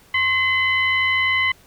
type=tone with frequency modulation; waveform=sine; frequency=2043 Hz; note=C7; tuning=42 cents flat; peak=-16 dBFS; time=0.14-1.52 s; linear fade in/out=5 ms; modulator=977 Hz; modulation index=0.73; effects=pink hiss -52 dBFS RMS until 1.66 s